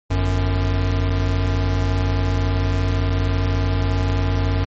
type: tone pair together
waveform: square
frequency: 49 / 92.5 Hz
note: G1 / F#2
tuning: 0 / 0 cents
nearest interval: major seventh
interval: 1100 cents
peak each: -22 / -19 dBFS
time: 0.1-4.65 s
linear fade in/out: 10 ms
effects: low-pass 6000 Hz 12 dB/octave + MP3 32 kbps